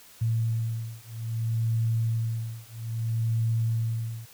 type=beating tone pair; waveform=sine; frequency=113.4 / 114.01 Hz; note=A#2 / A#2; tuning=-47 / -38 cents; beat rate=0.61 Hz; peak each=-28 dBFS; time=0.21-4.26 s; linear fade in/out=10 ms; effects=white hiss -52 dBFS RMS until 4.33 s